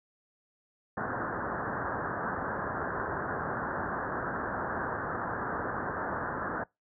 white low-pass noise, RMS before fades -34 dBFS, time 0.97-6.64 s, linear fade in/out 5 ms, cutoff 1700 Hz, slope 96 dB/octave, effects noise-tail reverb RT60 0.2 s tail -24 dB re dry + high-pass 60 Hz 12 dB/octave

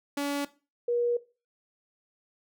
sawtooth / sine tone pair in turn, 284.7 / 478.8 Hz, C#4 / A#4, +46 / +46 cents, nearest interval major sixth, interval 900 cents, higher second, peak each -24 dBFS, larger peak neither, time 0.17-0.45 / 0.88-1.17 s, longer second, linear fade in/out 5 ms, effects noise-tail reverb RT60 0.3 s tail -17 dB re dry

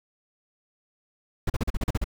brown noise bursts, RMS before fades -24 dBFS, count 9, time 1.47-2.043 s, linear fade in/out 5 ms, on 29 ms, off 39 ms, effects none

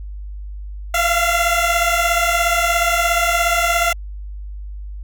15% pulse beating tone pair, 678 / 695 Hz, E5 / F5, +49 / -9 cents, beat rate 17 Hz, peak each -11 dBFS, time 0.94-3.93 s, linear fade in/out 5 ms, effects added 50 Hz sine -27 dBFS peak until 5.03 s + MP3 96 kbps

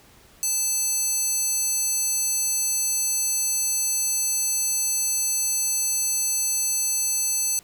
square tone with high-pass filter, 880 Hz, A5, in tune, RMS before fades -24 dBFS, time 0.43-7.59 s, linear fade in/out 0 ms, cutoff 7000 Hz, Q 3.3, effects pink hiss -53 dBFS RMS until 7.63 s

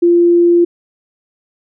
sine tone, 345.4 Hz, F4, 19 cents flat, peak -6 dBFS, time 0.02-0.65 s, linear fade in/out 10 ms, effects none

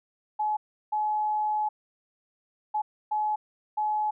sine tone bursts at uneven times, 850 Hz, G#5, 40 cents sharp, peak -24 dBFS, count 5, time 0.39-0.57 / 0.92-1.69 / 2.74-2.82 / 3.11-3.36 / 3.77-4.11 s, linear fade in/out 10 ms, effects none

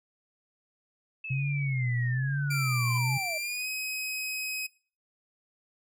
sine linear sweep, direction down, 2637 to 610 Hz, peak -35 dBFS, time 1.24-3.38 s, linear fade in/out 5 ms
sine tone with vibrato, 130.81 Hz, C3, in tune, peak -26 dBFS, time 1.3-3.18 s, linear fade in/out 10 ms, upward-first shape sine, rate 1.1 Hz, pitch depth 150 cents each way
sawtooth tone with pitch glide, 2349 to 2532 Hz, D7 to D#7, 0 to +30 cents, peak -28 dBFS, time 2.5-4.67 s, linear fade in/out 10 ms, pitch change +130 cents, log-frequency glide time 3.36-3.68 s
triangle tone with exponential growth, 1031 Hz, C6, 26 cents flat, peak -35 dBFS, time 2.59-2.98 s, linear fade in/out 2 ms, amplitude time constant 83 ms
effects noise-tail reverb RT60 0.4 s tail -21 dB re dry

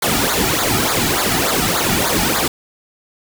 pink noise with flanger, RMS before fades -17 dBFS, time 0.02-2.48 s, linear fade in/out 5 ms, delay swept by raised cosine 0.35 to 1.95 ms, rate 3.4 Hz, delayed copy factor -0.85, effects none

